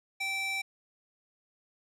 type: tone with high-pass filter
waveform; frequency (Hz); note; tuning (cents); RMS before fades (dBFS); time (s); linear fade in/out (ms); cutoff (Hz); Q
square; 777; G5; -16; -33; 0.2-0.62; 10; 1800; 6.9
effects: low-pass 11000 Hz 12 dB/octave